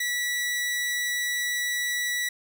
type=tone; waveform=sawtooth; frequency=1949 Hz; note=B6; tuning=23 cents flat; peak=-22 dBFS; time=0-2.29 s; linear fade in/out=5 ms; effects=none